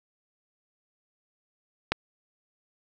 click, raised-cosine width 0.3 ms, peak -7 dBFS, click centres 1.92 s, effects none

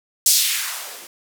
violet noise with band-pass filter sweep, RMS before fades -21 dBFS, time 0.26-1.07 s, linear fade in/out 2 ms, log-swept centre 6300 to 280 Hz, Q 1.5, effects none

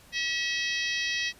harmonic tone, 644 Hz, E5, 41 cents flat, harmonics 3 / 4 / 5 / 6 / 7 / 8 / 9, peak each -31 / -33 / -35 / -37 / -38 / -39 / -40 dBFS, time 0.12-1.33 s, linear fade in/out 50 ms, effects pink hiss -55 dBFS RMS until 1.39 s + resampled to 32000 Hz

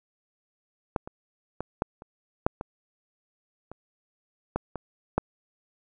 clicks, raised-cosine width 1 ms, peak -11 / -24 / -17 / -10 / -29 / -6 / -19 / -26 / -12 / -19 / -8 dBFS, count 11, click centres 0.962 / 1.075 / 1.606 / 1.821 / 2.021 / 2.465 / 2.611 / 3.716 / 4.56 / 4.757 / 5.18 s, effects none

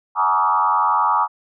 sine tone with frequency modulation, 1046.5 Hz, C6, in tune, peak -14 dBFS, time 0.15-1.28 s, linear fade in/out 50 ms, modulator 91.1 Hz, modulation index 2.5, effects none

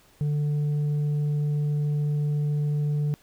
triangle tone with tanh clipping, 147.7 Hz, D3, 10 cents sharp, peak -23 dBFS, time 0.21-3.14 s, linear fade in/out 0 ms, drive 8 dB, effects pink hiss -58 dBFS RMS until 3.22 s

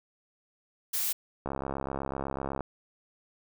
blue noise, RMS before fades -30 dBFS, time 0.93-1.13 s, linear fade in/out 10 ms
click train, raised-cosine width 1 ms, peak -19 dBFS, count 79, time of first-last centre 1.46-2.607 s, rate 68 Hz
effects none

